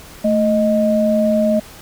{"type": "tone pair together", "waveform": "sine", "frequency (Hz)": [220.4, 622.3], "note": ["A3", "D#5"], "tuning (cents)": [3, 0], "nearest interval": "octave + tritone", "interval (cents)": 1797, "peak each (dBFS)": -15, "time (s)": [0.24, 1.6], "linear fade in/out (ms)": 10, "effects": ["pink hiss -39 dBFS RMS until 1.81 s"]}